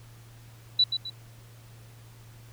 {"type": "tone with echo", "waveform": "sine", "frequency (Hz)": 3951, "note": "B7", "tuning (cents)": 0, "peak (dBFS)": -17, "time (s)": [0.79, 0.84], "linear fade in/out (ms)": 5, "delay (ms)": 130, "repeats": 2, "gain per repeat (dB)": -8, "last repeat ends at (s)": 1.1, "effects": ["added 115 Hz sine -48 dBFS peak until 2.52 s", "pink hiss -56 dBFS RMS until 2.52 s"]}